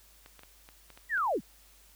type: clicks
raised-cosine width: 0.3 ms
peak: -34 dBFS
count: 7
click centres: 0.261 / 0.393 / 0.434 / 0.689 / 0.903 / 0.975 / 1.176 s
type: linear sweep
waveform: sine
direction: down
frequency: 1975.5 to 126.5 Hz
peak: -26 dBFS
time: 1.09-1.41 s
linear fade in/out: 50 ms
effects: added 50 Hz sine -61 dBFS peak until 1.95 s + white hiss -60 dBFS RMS until 1.95 s